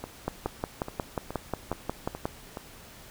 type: two click trains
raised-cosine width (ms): 1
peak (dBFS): -14 / -21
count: 12 / 7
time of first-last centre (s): 0.28-2.255 / 0.04-2.572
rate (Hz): 5.57 / 2.37
effects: pink hiss -49 dBFS RMS until 3.1 s